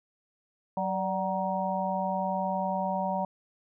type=harmonic tone with a mistuned harmonic; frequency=187.9 Hz; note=F#3; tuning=27 cents sharp; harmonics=1 / 3 / 4 / 5; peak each=-33 / -33 / -32 / -32 dBFS; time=0.77-3.25 s; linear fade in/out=2 ms; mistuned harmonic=3; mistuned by=+60 cents; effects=none

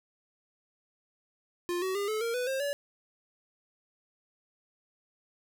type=tone with pitch steps; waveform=square; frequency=351.3 / 376.5 / 403.5 / 432.5 / 463.5 / 496.8 / 532.5 / 570.7 Hz; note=F4 / F#4 / G#4 / A4 / A#4 / B4 / C5 / D5; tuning=+10 / +30 / -50 / -30 / -10 / +10 / +30 / -50 cents; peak=-30 dBFS; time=1.69-2.73 s; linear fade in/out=0 ms; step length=130 ms; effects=none

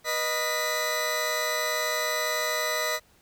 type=tone cluster; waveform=20% pulse; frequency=485.7 / 618 / 1992 Hz; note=B4 / D#5 / B6; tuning=-29 / -12 / +14 cents; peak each=-29 / -24 / -24 dBFS; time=0.04-3 s; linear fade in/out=50 ms; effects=pink hiss -61 dBFS RMS until 3.21 s

